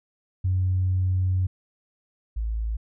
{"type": "tone pair in turn", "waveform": "sine", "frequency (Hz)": [92.5, 55], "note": ["F#2", "A1"], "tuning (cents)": [0, 0], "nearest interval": "major sixth", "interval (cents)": 900, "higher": "first", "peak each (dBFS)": [-19, -24], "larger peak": "first", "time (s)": [[0.44, 1.47], [2.36, 2.77]], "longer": "first", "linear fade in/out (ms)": 10, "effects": ["tanh soft clip ceiling -15 dBFS"]}